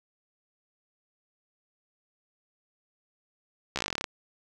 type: slowing click train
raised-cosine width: 0.2 ms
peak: -12 dBFS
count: 14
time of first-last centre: 3.76-4.042 s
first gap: 14 ms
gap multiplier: 1.07
effects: none